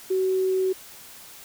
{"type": "tone", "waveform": "sine", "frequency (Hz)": 376.2, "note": "F#4", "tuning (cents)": 29, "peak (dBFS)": -20, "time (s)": [0.1, 0.73], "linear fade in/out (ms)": 10, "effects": ["white hiss -45 dBFS RMS until 1.44 s"]}